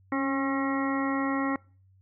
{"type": "harmonic tone with a mistuned harmonic", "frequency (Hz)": 270.8, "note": "C#4", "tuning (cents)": -40, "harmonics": [1, 2, 3, 4, 5, 7, 8], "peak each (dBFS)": [-27, -35, -36, -34, -37, -36, -42], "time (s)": [0.12, 1.56], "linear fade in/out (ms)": 2, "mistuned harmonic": 1, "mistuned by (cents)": 26, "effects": ["noise-tail reverb RT60 0.4 s tail -24 dB re dry", "added 95 Hz sine -57 dBFS peak until 2.01 s"]}